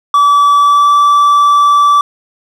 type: tone with pitch glide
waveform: triangle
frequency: 1151 to 1159.7 Hz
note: D6 to D6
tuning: -35 to -22 cents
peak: -3 dBFS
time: 0.14-2.01 s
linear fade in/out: 2 ms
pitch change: +13 cents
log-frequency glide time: 0.57-0.94 s
effects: none